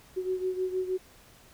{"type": "beating tone pair", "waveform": "sine", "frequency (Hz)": [370, 376.4], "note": ["F#4", "F#4"], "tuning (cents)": [0, 30], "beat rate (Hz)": 6.4, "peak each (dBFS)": [-29, -34], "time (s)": [0.16, 0.98], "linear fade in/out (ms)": 20, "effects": ["pink hiss -56 dBFS RMS until 1.53 s"]}